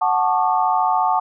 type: chord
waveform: sine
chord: D major seventh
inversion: first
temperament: equal with one note detuned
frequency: 740 / 880 / 1108.7 / 1202.8 Hz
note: F#5 / A5 / C#6 / D6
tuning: 0 / 0 / 0 / +41 cents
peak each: -19 / -19 / -23 / -24 dBFS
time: 0.01-1.2 s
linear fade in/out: 10 ms
effects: none